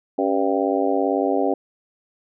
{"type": "harmonic tone with a mistuned harmonic", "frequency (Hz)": 98, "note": "G2", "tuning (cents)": 0, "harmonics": [3, 4, 5, 6, 7, 8], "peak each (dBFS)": [-23, -24, -25, -26, -26, -27], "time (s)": [0.18, 1.54], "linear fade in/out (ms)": 5, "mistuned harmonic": 3, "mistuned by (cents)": -86, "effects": []}